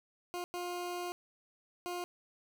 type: tone bursts at uneven times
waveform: 20% pulse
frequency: 354 Hz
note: F4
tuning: 23 cents sharp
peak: -32 dBFS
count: 3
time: 0.34-0.44 / 0.54-1.12 / 1.86-2.04 s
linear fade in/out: 0 ms
effects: none